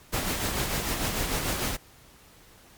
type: noise with tremolo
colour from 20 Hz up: pink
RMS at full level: -27 dBFS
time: 0.12-1.77 s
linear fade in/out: 20 ms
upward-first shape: sine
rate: 6.7 Hz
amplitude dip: 40%
effects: pink hiss -54 dBFS RMS until 2.77 s + MP3 96 kbps